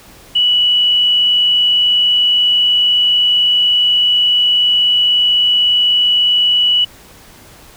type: tone with frequency modulation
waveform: sine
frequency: 2946 Hz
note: F#7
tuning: 8 cents flat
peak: -9 dBFS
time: 0.35-6.85 s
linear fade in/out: 10 ms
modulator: 40.2 Hz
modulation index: 0.59
effects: pink hiss -41 dBFS RMS until 7.76 s